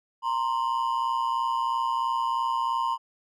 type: ring-modulated tone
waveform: triangle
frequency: 987.8 Hz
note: B5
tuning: in tune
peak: -19 dBFS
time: 0.22-2.98 s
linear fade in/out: 50 ms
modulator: 61.5 Hz
effects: none